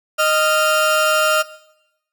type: tone pair together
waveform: 30% pulse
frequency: 620 / 1391.9 Hz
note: D#5 / F6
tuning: -6 / -6 cents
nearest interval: octave + major second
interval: 1400 cents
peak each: -14 dBFS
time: 0.18-1.43 s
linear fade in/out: 20 ms
effects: noise-tail reverb RT60 0.9 s tail -19 dB re dry

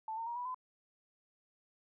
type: tone with pitch steps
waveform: sine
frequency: 880 / 912.1 / 945.3 / 979.8 / 1015.5 Hz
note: A5 / A#5 / A#5 / B5 / B5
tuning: 0 / -38 / +24 / -14 / +48 cents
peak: -37 dBFS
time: 0.08-0.545 s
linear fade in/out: 2 ms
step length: 93 ms
effects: none

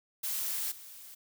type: noise with level steps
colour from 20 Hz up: blue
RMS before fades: -34 / -49 dBFS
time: 0.23-1.15 s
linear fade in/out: 10 ms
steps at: 0.71 s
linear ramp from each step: 10 ms
effects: none

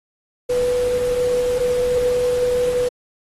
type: tone in noise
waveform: sine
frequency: 493.9 Hz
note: B4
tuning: in tune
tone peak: -16 dBFS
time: 0.49-2.89 s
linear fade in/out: 10 ms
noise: pink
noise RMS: -33 dBFS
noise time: 0.49-2.89 s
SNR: +14 dB
effects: AAC 32 kbps

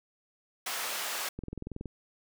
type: high-pass noise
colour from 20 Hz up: pink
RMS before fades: -35 dBFS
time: 0.66-1.29 s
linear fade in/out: 5 ms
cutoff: 830 Hz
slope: 12 dB/octave
type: click train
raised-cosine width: 3 ms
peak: -25 dBFS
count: 11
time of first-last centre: 1.39-1.857 s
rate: 21.4 Hz
effects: none

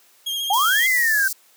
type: tone with vibrato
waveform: 40% pulse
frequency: 3234 Hz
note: G#7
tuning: 47 cents flat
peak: -22 dBFS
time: 0.26-0.87 s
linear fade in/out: 10 ms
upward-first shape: sine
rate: 14 Hz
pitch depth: 33 cents each way
type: linear two-way sweep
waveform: sine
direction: up then down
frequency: 740 to 2096 to 1533 Hz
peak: -16 dBFS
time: 0.5-1.28 s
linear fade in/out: 5 ms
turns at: 0.87 s
type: high-pass noise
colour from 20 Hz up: white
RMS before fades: -27 dBFS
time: 0.53-1.33 s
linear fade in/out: 5 ms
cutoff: 4600 Hz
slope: 48 dB/octave
effects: white hiss -55 dBFS RMS until 1.56 s + high-pass 300 Hz 12 dB/octave

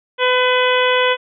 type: harmonic tone with a mistuned harmonic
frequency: 503 Hz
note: B4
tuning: 32 cents sharp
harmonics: 1 / 2 / 3 / 4 / 5 / 6 / 7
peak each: -16 / -19 / -21 / -22 / -23 / -24 / -24 dBFS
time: 0.18-1.17 s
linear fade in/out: 50 ms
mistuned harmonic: 7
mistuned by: -62 cents
effects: none

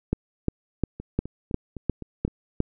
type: two click trains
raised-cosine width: 3 ms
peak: -9 / -22 dBFS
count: 8 / 6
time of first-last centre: 0.13-2.603 / 1-2.279 s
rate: 2.83 / 3.91 Hz
effects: none

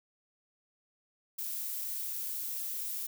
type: noise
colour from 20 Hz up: violet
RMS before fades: -37 dBFS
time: 1.38-3.07 s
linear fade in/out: 10 ms
effects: none

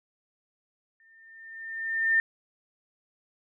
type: tone with exponential growth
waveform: sine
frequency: 1806 Hz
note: A6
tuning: 45 cents sharp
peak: -18 dBFS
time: 1-2.2 s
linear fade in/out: 1 ms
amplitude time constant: 260 ms
effects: none

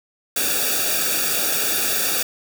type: noise with comb filter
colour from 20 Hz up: white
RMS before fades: -21 dBFS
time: 0.36-2.23 s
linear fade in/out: 5 ms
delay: 0.97 ms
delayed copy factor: -0.9
effects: none

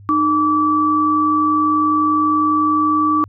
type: tone pair together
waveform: sine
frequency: 305.3 / 1155 Hz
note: D#4 / D6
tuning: -33 / -29 cents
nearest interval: octave + major seventh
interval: 2304 cents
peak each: -17 / -14 dBFS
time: 0.09-3.24 s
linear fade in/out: 0 ms
effects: added 100 Hz sine -38 dBFS peak until 3.28 s

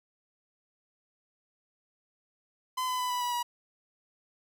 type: tone with pitch steps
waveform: 45% pulse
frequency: 1020 / 1008.9 / 997.9 / 987 / 976.2 / 965.5 Hz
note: C6 / B5 / B5 / B5 / B5 / B5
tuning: -44 / +37 / +18 / -1 / -20 / -39 cents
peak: -29 dBFS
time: 2.77-3.43 s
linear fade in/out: 10 ms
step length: 110 ms
effects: none

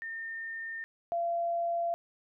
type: tone pair in turn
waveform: sine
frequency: 1816 / 683.4 Hz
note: A#6 / F5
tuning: -46 / -38 cents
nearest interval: octave + perfect fourth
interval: 1692 cents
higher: first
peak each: -36 / -28 dBFS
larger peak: second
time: 0.02-0.84 / 1.12-1.94 s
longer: neither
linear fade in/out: 0 ms
effects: none

